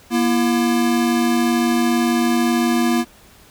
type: tone pair together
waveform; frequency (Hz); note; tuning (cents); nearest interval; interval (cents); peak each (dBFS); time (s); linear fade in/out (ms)
square; 238.5 / 336.5; A#3 / E4; +40 / +36; tritone; 596; -17 / -21; 0.1-3.05; 50
effects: pink hiss -48 dBFS RMS until 3.5 s